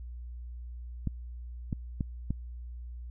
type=clicks; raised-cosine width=5 ms; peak=-18 dBFS; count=4; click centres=1.073 / 1.728 / 2.008 / 2.306 s; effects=added 60 Hz sine -39 dBFS peak until 3.1 s